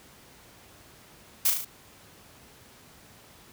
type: noise with echo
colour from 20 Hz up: blue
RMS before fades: -22 dBFS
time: 1.45-1.5 s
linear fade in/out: 5 ms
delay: 37 ms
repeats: 4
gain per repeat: -4 dB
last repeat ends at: 1.648 s
effects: pink hiss -53 dBFS RMS until 3.52 s + high-pass 60 Hz 12 dB/octave